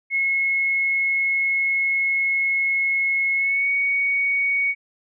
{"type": "tone with pitch glide", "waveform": "sine", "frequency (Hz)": [2176, 2236], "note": ["C#7", "C#7"], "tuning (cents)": [-33, 14], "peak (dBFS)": -18, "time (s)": [0.1, 4.75], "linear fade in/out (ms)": 50, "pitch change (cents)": 47, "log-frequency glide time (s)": [3.36, 3.69], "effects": []}